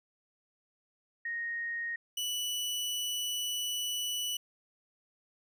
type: tone pair in turn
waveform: sine / sawtooth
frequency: 1864.7 / 2960 Hz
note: A#6 / F#7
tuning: 0 / 0 cents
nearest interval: minor sixth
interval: 800 cents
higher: second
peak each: -33 / -29 dBFS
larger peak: second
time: 1.25-1.96 / 2.17-4.37 s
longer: second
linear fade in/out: 5 ms
effects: none